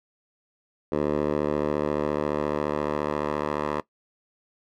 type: tone with band-pass filter sweep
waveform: 10% pulse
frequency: 74.4 Hz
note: D2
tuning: 23 cents sharp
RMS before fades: -26 dBFS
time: 0.92-3.81 s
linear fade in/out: 5 ms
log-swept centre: 470 to 810 Hz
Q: 1.3
effects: noise-tail reverb RT60 0.1 s tail -19 dB re dry